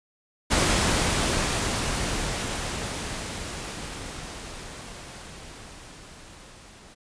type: noise with level ramp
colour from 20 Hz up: pink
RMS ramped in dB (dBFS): -21 to -49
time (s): 0.5-6.95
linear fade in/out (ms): 20
effects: resampled to 22050 Hz